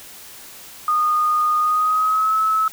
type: tone with pitch glide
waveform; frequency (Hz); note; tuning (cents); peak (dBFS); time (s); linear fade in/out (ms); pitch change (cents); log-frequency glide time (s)
sine; 1229 to 1296.1; D#6 to E6; -22 to -30; -15; 0.88-2.68; 2; +92; 1.59-2.36
effects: white hiss -40 dBFS RMS until 2.72 s

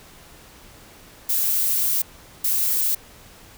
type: noise bursts at uneven times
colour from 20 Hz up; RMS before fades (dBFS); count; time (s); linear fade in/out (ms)
violet; -21; 2; 1.29-2.02 / 2.44-2.95; 5
effects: pink hiss -47 dBFS RMS until 3.57 s

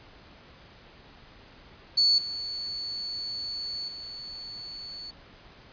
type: tone with level steps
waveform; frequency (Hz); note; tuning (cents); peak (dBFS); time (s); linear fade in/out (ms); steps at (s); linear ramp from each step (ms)
sine; 4446; C#8; +4; -18 / -31 / -37; 1.97-5.11; 10; 2.18 / 3.88; 2
effects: pink hiss -52 dBFS RMS until 5.72 s + resampled to 11025 Hz

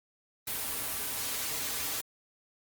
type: noise with comb filter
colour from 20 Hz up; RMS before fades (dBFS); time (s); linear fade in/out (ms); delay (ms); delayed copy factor
white; -34; 0.47-2.01; 5; 5.6; -0.6
effects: Opus 32 kbps

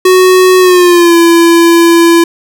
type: tone with pitch glide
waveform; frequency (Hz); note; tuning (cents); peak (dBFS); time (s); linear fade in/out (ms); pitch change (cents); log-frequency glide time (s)
square; 370 to 337.3; F#4 to E4; 0 to +40; -3; 0.05-2.24; 5; -160; 0.59-1.16
effects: none

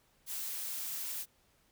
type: noise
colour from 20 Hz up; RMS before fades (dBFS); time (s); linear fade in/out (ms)
blue; -39; 0.26-1.26; 50
effects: pink hiss -70 dBFS RMS until 1.71 s

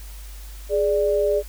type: tone pair together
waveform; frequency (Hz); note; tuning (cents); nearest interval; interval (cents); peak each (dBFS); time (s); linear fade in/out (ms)
sine; 415.3 / 587.3; G#4 / D5; 0 / 0; tritone; 600; -20; 0.69-1.43; 50
effects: added 50 Hz sine -35 dBFS peak until 1.48 s + white hiss -46 dBFS RMS until 1.48 s

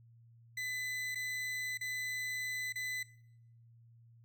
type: tone with dropouts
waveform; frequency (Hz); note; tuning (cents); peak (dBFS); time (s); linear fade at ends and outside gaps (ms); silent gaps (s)
40% pulse; 2007; B6; +27; -36; 0.57-3.03; 5; 1.148-1.155 / 1.775-1.81 / 2.725-2.756
effects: noise-tail reverb RT60 0.7 s tail -19 dB re dry + added 116 Hz sine -58 dBFS peak until 4.24 s

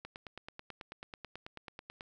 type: click train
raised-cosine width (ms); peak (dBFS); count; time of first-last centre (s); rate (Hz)
0.3; -28; 19; 0.05-2.009; 9.19
effects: none

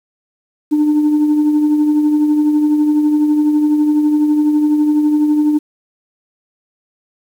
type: tone with tremolo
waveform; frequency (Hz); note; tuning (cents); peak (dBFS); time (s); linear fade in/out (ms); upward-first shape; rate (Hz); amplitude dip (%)
sine; 300; D4; +37; -6; 0.71-5.59; 20; triangle; 12; 50
effects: tanh soft clip ceiling -7 dBFS + 7-bit

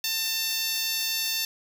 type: tone with high-pass filter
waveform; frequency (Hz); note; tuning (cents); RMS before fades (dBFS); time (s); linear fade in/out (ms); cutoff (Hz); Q
10% pulse; 896; A5; +31; -28; 0.04-1.45; 2; 3700; 0.62
effects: 8-bit

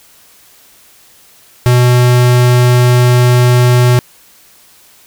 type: tone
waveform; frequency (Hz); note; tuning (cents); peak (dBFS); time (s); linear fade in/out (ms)
square; 123.47; B2; 0; -6; 1.66-3.99; 0
effects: white hiss -44 dBFS RMS until 5.06 s

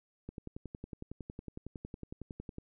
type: click train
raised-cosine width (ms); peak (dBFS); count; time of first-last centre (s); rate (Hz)
3; -29; 26; 0.29-2.584; 10.9
effects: none

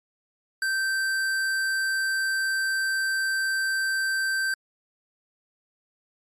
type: tone with tanh clipping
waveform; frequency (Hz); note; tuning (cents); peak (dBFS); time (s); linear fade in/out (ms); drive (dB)
sine; 1559; G6; -10; -25; 0.62-4.54; 2; 17
effects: MP3 64 kbps

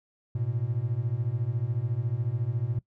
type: beating tone pair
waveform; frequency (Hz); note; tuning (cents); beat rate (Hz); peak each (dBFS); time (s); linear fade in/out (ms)
triangle; 110 / 124; A2 / B2; 0 / +7; 14; -28 / -27; 0.35-2.79; 5
effects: noise-tail reverb RT60 0.1 s tail -20 dB re dry

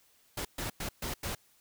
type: noise bursts at uneven times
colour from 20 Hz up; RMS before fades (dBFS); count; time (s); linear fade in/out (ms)
pink; -36; 5; 0.37-0.45 / 0.58-0.7 / 0.8-0.89 / 1.02-1.14 / 1.23-1.35; 5
effects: white hiss -66 dBFS RMS until 1.6 s

